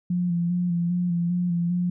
sine tone with vibrato, 174.61 Hz, F3, in tune, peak -21 dBFS, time 0.1-1.9 s, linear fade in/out 5 ms, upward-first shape square, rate 2.5 Hz, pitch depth 29 cents each way, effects none

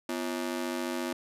sawtooth ring-modulated tone, 297.2 Hz, D4, 21 cents sharp, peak -24 dBFS, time 0.09-1.13 s, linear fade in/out 2 ms, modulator 47.2 Hz, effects resampled to 32000 Hz

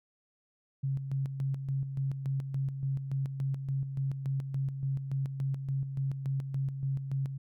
sine tone with tremolo, 136 Hz, C#3, 33 cents flat, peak -28 dBFS, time 0.83-7.38 s, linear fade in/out 10 ms, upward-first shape square, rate 3.5 Hz, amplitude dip 55%, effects none

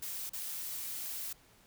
blue noise with dropouts, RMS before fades -40 dBFS, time 0.02-1.33 s, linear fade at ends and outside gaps 5 ms, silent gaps 0.295-0.332 s, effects pink hiss -63 dBFS RMS until 1.66 s

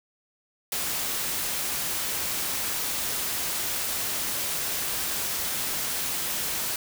white noise, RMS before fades -29 dBFS, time 0.72-6.76 s, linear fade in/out 2 ms, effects none

